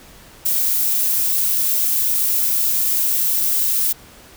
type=noise; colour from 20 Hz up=violet; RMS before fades=-18 dBFS; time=0.45-3.93 s; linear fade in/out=10 ms; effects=pink hiss -44 dBFS RMS until 4.36 s